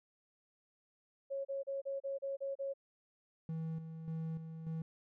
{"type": "tone bursts", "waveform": "sine", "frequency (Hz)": 549, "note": "C#5", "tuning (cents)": -17, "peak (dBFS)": -36, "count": 8, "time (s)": [1.3, 2.738], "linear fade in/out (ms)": 20, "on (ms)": 150, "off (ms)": 34}
{"type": "tone with tremolo", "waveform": "triangle", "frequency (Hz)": 161.5, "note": "E3", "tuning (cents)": -35, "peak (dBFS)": -35, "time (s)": [3.49, 4.82], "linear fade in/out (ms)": 2, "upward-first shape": "square", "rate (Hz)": 1.7, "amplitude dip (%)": 55}
{"effects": []}